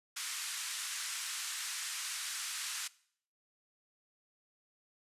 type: band-pass noise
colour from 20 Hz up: white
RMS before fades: -40 dBFS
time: 0.16-2.88 s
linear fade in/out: 10 ms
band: 1200 to 9600 Hz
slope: 24 dB/octave
effects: noise-tail reverb RT60 0.6 s tail -21 dB re dry + resampled to 32000 Hz